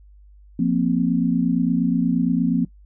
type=chord; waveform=sine; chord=F suspended fourth; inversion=none; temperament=equal; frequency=174.61 / 233.1 / 261.6 Hz; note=F3 / Bb3 / C4; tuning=0 / 0 / 0 cents; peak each=-21 dBFS; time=0.59-2.65 s; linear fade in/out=5 ms; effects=noise-tail reverb RT60 0.1 s tail -21 dB re dry + added 50 Hz sine -45 dBFS peak until 2.85 s